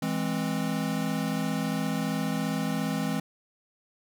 square chord, E augmented, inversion none, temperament equal with one note detuned, 164.81 / 207.7 / 262.4 Hz, E3 / G#3 / B#3, 0 / 0 / +5 cents, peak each -32 dBFS, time 0.02-3.2 s, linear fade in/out 5 ms, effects none

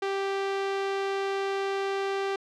sawtooth tone, 392 Hz, G4, in tune, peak -23 dBFS, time 0.02-2.36 s, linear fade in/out 5 ms, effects low-pass 4000 Hz 12 dB/octave

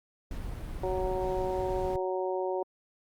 brown noise, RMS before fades -37 dBFS, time 0.31-1.96 s, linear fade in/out 2 ms
harmonic tone, 185.9 Hz, F#3, 8 cents sharp, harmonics 2 / 3 / 4 / 5, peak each -31 / -34 / -37 / -38 dBFS, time 0.83-2.63 s, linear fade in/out 5 ms
effects Opus 48 kbps

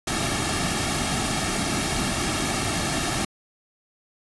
pink noise with comb filter, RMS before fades -25 dBFS, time 0.07-3.25 s, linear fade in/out 5 ms, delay 2 ms, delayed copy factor -0.65, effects resampled to 24000 Hz

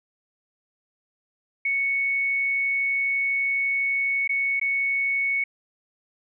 sine tone with dropouts, 2217 Hz, C#7, in tune, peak -21 dBFS, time 1.65-5.44 s, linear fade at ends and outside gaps 5 ms, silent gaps 4.277-4.292 / 4.598-4.613 s, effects none

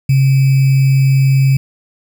sine tone with sample-and-hold, 134.7 Hz, C#3, 49 cents flat, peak -7 dBFS, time 0.09-1.57 s, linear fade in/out 5 ms, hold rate 2450 Hz, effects none

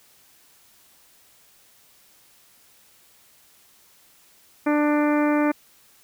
harmonic tone, 296.5 Hz, D4, 17 cents sharp, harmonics 1 / 2 / 3 / 4 / 5 / 6 / 7 / 8, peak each -19 / -25 / -29 / -31 / -33 / -35 / -36 / -37 dBFS, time 4.66-5.52 s, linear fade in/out 10 ms, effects white hiss -56 dBFS RMS until 6.03 s

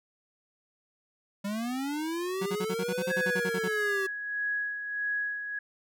square linear two-way sweep, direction up then down, 196 to 523.3 to 381.6 Hz, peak -31 dBFS, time 1.44-4.07 s, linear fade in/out 10 ms, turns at 3.1 s
30% pulse tone bursts, 185 Hz, F#3, in tune, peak -28 dBFS, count 14, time 2.41-3.685 s, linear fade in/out 10 ms, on 53 ms, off 41 ms
sine tone with tremolo, 1668 Hz, G#6, 7 cents sharp, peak -27 dBFS, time 3.1-5.59 s, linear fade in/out 5 ms, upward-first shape sine, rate 1.6 Hz, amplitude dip 55%
effects none

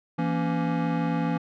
square chord, A# diminished, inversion second, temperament just, 167.82 / 233.1 / 279.7 Hz, E3 / A#3 / C#4, +31 / 0 / +16 cents, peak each -27 / -31 / -30 dBFS, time 0.18-1.38 s, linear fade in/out 10 ms, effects low-pass 2000 Hz 12 dB/octave

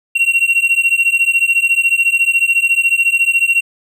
triangle beating tone pair, 2736 / 2750 Hz, F7 / F7, -36 / -27 cents, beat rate 14 Hz, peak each -12 dBFS, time 0.15-3.61 s, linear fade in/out 10 ms, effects none

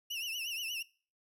35% pulse tone with vibrato, 2794 Hz, F7, in tune, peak -34 dBFS, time 0.1-0.83 s, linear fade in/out 10 ms, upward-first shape triangle, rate 8.4 Hz, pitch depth 140 cents each way, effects noise-tail reverb RT60 0.4 s tail -22 dB re dry

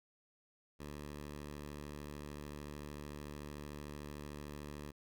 10% pulse tone, 73.42 Hz, D2, in tune, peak -37 dBFS, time 0.79-4.92 s, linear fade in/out 20 ms, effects none

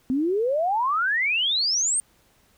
sine exponential sweep, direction up, 249.2 to 8950 Hz, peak -20 dBFS, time 0.1-2 s, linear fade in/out 0 ms, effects pink hiss -61 dBFS RMS until 2.57 s

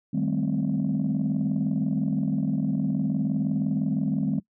sine chord, A half-diminished seventh, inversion second, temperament equal with one note detuned, 155.56 / 196 / 215.5 / 261.6 Hz, Eb3 / G3 / A3 / C4, 0 / 0 / -36 / 0 cents, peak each -27 dBFS, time 0.13-4.4 s, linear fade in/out 10 ms, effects noise-tail reverb RT60 0.1 s tail -24 dB re dry + tanh soft clip ceiling -17 dBFS

